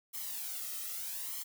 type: noise with flanger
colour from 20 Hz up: blue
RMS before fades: -40 dBFS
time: 0.13-1.44 s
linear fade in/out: 20 ms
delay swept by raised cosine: 0.95 to 1.57 ms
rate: 0.79 Hz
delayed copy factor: +0.75
effects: none